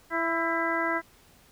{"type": "harmonic tone with a mistuned harmonic", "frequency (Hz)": 332.4, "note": "E4", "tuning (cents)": 15, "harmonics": [1, 2, 3, 4, 5, 6], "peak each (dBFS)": [-32, -32, -32, -32, -32, -32], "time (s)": [0.1, 1.02], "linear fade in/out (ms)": 50, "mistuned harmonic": 5, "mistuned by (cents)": -50, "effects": ["pink hiss -58 dBFS RMS until 1.51 s"]}